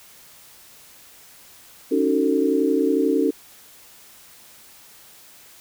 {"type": "chord", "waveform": "sine", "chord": "D# half-diminished seventh", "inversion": "third", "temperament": "just", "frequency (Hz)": [280, 311.1, 373.4, 448], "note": ["C#4", "D#4", "F#4", "A4"], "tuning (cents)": [18, 0, 16, 31], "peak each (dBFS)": [-21, -23, -24, -22], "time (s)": [1.91, 3.31], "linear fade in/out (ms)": 10, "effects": ["white hiss -48 dBFS RMS until 5.6 s"]}